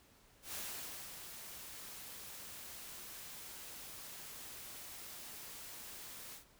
white noise with ADSR envelope, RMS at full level -43 dBFS, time 0.42-6.45 s, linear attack 120 ms, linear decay 550 ms, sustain -7 dB, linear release 120 ms, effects pink hiss -66 dBFS RMS until 6.59 s

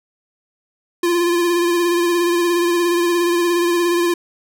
square tone with vibrato, 346.3 Hz, F4, 15 cents flat, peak -15 dBFS, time 1.03-4.14 s, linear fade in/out 5 ms, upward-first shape sine, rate 17 Hz, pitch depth 30 cents each way, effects none

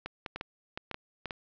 clicks, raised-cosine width 0.3 ms, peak -20 dBFS, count 9, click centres 0.06 / 0.262 / 0.36 / 0.411 / 0.775 / 0.913 / 0.944 / 1.257 / 1.308 s, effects low-pass 5000 Hz 12 dB/octave

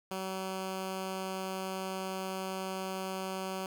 10% pulse tone, 189.4 Hz, F#3, 41 cents sharp, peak -27 dBFS, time 0.11-3.66 s, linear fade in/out 2 ms, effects none

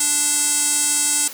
square tone with band-pass filter, 293.7 Hz, D4, in tune, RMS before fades -19 dBFS, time 0-1.28 s, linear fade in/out 5 ms, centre 8300 Hz, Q 4.4, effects white hiss -35 dBFS RMS until 1.33 s + high-pass 150 Hz 12 dB/octave

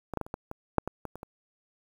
clicks, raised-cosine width 1 ms, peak -20 / -15 / -17 / -30 / -19 / -23 / -7 / -18 / -22 / -27 / -26 dBFS, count 11, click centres 0.137 / 0.173 / 0.213 / 0.265 / 0.341 / 0.514 / 0.783 / 0.876 / 1.053 / 1.156 / 1.231 s, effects 8-bit

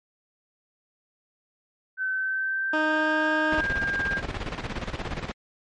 sine tone with pitch glide, 1529 to 1603.2 Hz, G6 to G6, -44 to +38 cents, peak -24 dBFS, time 1.97-4.22 s, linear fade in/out 50 ms, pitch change +82 cents, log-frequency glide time 2.1-3.3 s
15% pulse tone, 309.4 Hz, D#4, 10 cents flat, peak -17 dBFS, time 2.73-3.61 s, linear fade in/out 5 ms
pink noise with tremolo, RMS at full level -29 dBFS, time 3.52-5.32 s, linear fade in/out 2 ms, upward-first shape square, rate 17 Hz, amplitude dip 65%
effects low-pass 3000 Hz 12 dB/octave + MP3 48 kbps

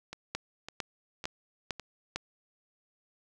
two click trains, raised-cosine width 0.2 ms, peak -15 / -23 dBFS, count 5 / 4, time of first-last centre 0.35-2.16 / 0.13-1.797 s, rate 2.21 / 1.8 Hz, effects none

